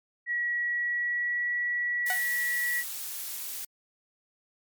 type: tone with pitch glide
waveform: sine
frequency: 1921 to 1937.7 Hz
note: B6 to B6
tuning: -48 to -33 cents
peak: -26 dBFS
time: 0.26-2.84 s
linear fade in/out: 50 ms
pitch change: +15 cents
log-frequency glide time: 0.54-1.55 s
type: noise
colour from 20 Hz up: blue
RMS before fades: -36 dBFS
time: 2.06-3.65 s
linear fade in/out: 5 ms
type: tone with exponential decay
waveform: sawtooth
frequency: 740 Hz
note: F#5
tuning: in tune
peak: -23 dBFS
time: 2.1-2.24 s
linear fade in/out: 2 ms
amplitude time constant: 29 ms
effects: MP3 96 kbps